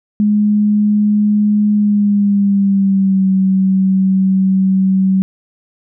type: tone with pitch glide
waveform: sine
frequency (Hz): 208.8 to 190.37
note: G#3 to F#3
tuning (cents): +10 to +50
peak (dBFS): -9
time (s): 0.2-5.22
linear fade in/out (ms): 0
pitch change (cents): -160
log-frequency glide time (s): 1.73-3.27
effects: none